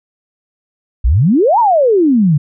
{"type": "exponential two-way sweep", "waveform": "sine", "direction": "up then down", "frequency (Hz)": [51, 987.8, 137.9], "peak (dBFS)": -7, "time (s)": [1.04, 2.38], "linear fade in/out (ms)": 10, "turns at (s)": 1.59, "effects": []}